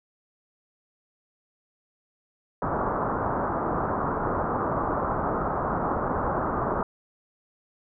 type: low-pass noise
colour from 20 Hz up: white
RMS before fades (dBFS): -27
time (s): 2.62-6.83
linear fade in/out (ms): 2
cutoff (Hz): 1300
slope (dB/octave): 48
type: clicks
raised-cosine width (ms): 5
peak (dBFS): -24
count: 11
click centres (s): 4.042 / 4.442 / 5.1 / 5.624 / 5.655 / 5.966 / 6.171 / 6.246 / 6.51 / 6.623 / 6.808
effects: none